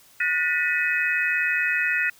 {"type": "tone cluster", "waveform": "sine", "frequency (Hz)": [1453, 1792, 1951, 2534], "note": ["F#6", "A6", "B6", "D#7"], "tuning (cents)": [-32, 31, -22, 31], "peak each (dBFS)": -26, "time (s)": [0.2, 2.1], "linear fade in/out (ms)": 5, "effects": ["white hiss -54 dBFS RMS until 2.19 s"]}